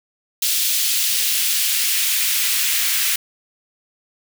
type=noise with high-pass filter sweep; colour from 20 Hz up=white; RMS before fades=-19 dBFS; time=0.42-3.16 s; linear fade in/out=5 ms; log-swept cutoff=3300 to 2000 Hz; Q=1.3; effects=none